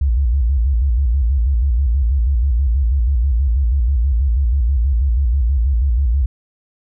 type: tone with vibrato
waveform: sine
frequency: 63 Hz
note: B1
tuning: 35 cents sharp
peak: -12 dBFS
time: 0.01-6.26 s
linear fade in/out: 5 ms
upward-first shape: square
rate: 6.2 Hz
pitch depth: 170 cents each way
effects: none